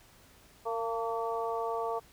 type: harmonic tone with a mistuned harmonic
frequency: 229.1 Hz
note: A#3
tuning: 30 cents flat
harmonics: 2 / 3 / 4 / 5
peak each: -34 / -36 / -37 / -38 dBFS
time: 0.65-2 s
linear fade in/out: 20 ms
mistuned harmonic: 4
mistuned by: -29 cents
effects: pink hiss -59 dBFS RMS until 2.12 s